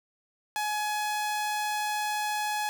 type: tone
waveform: sawtooth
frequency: 843 Hz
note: G#5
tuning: 26 cents sharp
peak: -24 dBFS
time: 0.56-2.69 s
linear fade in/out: 0 ms
effects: none